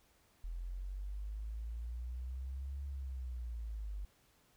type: linear two-way sweep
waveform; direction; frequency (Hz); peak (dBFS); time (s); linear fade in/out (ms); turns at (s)
sine; up then down; 41.55 to 70 to 48.49; -39; 0.44-4.05; 0; 2.85
effects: pink hiss -70 dBFS RMS until 4.56 s